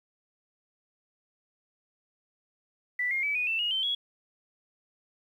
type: tone with pitch steps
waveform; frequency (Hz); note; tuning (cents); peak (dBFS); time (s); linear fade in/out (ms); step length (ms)
sine; 1975.5 / 2130 / 2296 / 2475 / 2668 / 2876 / 3100 / 3342; B6 / C7 / D7 / D#7 / E7 / F#7 / G7 / G#7; 0 / +30 / -40 / -10 / +20 / -50 / -20 / +10; -26; 2.99-3.95; 5; 120
effects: 10-bit